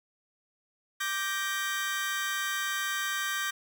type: chord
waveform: sawtooth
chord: G minor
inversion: second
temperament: just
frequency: 1176 / 1568 / 1881.6 Hz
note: D6 / G6 / Bb6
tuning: +2 / 0 / +16 cents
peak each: -32 / -28 / -32 dBFS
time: 1-3.51 s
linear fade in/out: 10 ms
effects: none